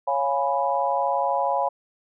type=chord; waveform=sine; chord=C# dominant seventh; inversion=none; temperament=equal; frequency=554.4 / 698.5 / 830.6 / 987.8 Hz; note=C#5 / E#5 / G#5 / B5; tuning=0 / 0 / 0 / 0 cents; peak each=-26 / -27 / -25 / -26 dBFS; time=0.07-1.69 s; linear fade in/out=10 ms; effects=none